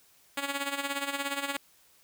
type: tone with tremolo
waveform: 5% pulse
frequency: 280 Hz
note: C#4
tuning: 18 cents sharp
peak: -17 dBFS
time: 0.37-1.57 s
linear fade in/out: 5 ms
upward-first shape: sine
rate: 17 Hz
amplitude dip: 70%
effects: white hiss -62 dBFS RMS until 2.03 s